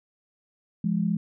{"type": "tone pair together", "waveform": "sine", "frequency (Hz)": [172.58, 209], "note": ["F3", "G#3"], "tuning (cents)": [-20, 11], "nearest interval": "minor third", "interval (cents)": 331, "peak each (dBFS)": -25, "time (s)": [0.84, 1.17], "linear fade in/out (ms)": 5, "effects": []}